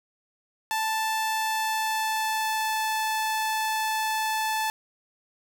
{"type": "tone with pitch glide", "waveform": "sawtooth", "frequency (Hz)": [880, 873.9], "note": ["A5", "A5"], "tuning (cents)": [0, -12], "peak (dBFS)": -21, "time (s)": [0.71, 4.7], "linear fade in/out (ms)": 0, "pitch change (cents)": -12, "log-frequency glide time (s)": [0.98, 2.81], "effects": []}